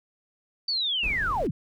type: linear sweep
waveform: sine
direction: down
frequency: 4626 to 98 Hz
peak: -24 dBFS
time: 0.68-1.51 s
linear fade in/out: 5 ms
type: noise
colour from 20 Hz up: brown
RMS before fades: -35 dBFS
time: 1.03-1.47 s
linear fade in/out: 2 ms
effects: none